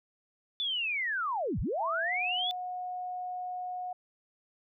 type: linear two-way sweep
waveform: sine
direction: down then up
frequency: 3520 to 31.19 to 3520 Hz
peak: -29 dBFS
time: 0.6-2.51 s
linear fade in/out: 0 ms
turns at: 1.6 s
type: tone with pitch glide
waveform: sine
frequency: 659.3 to 727.3 Hz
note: E5 to F#5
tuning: 0 to -30 cents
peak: -34 dBFS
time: 1.8-3.93 s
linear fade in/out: 5 ms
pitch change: +170 cents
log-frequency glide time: 2.02-2.12 s
effects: none